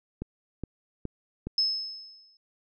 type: click train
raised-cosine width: 3 ms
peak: -20 dBFS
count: 4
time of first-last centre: 0.22-1.47 s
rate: 2.4 Hz
type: tone with exponential decay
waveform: sine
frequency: 5200 Hz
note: E8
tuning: 24 cents flat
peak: -20 dBFS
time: 1.58-2.37 s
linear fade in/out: 2 ms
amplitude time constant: 170 ms
effects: none